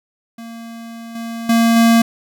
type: tone with level steps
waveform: square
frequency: 230 Hz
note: A#3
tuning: 23 cents flat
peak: -31 / -25 / -11 / -9 dBFS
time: 0.38-2.02 s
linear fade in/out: 5 ms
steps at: 1.15 / 1.49 / 1.76 s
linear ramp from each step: 5 ms
effects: none